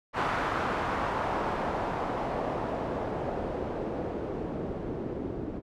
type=noise with low-pass filter sweep; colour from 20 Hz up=white; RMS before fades=-32 dBFS; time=0.13-5.62 s; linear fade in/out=50 ms; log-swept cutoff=1300 to 330 Hz; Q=1.3; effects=none